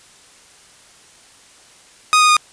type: tone with pitch steps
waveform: sawtooth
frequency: 1244.5 / 1235.9 / 1227.4 Hz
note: D#6 / D#6 / D#6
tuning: 0 / -12 / -24 cents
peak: -6 dBFS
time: 2.13-2.367 s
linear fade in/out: 0 ms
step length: 79 ms
effects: white hiss -47 dBFS RMS until 2.52 s + resampled to 22050 Hz